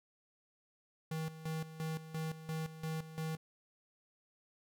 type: tone with tremolo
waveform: square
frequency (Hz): 159.2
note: D#3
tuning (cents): +40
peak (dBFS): -37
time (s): 1.11-3.37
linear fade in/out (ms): 5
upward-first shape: square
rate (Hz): 2.9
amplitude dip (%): 75
effects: none